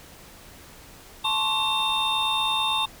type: tone cluster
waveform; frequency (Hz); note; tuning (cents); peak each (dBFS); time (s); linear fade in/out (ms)
triangle; 874 / 1059 / 1128 / 2709 / 3636; A5 / C6 / C#6 / E7 / A#7; -12 / +21 / +30 / +47 / -44; -26 / -29 / -32 / -30 / -23; 1.24-2.86; 10
effects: pink hiss -47 dBFS RMS until 3 s